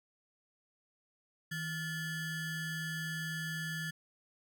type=ring-modulated tone; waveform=square; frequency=787 Hz; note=G5; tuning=7 cents sharp; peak=-34 dBFS; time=1.51-3.91 s; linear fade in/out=10 ms; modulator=947 Hz; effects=none